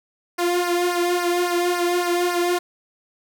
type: tone with flanger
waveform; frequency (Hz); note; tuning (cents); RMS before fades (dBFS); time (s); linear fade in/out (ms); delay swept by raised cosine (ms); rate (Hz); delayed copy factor
sawtooth; 351.6; F4; +12; -21; 0.38-2.59; 10; 0.27 to 2.17; 3.6; -0.8
effects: none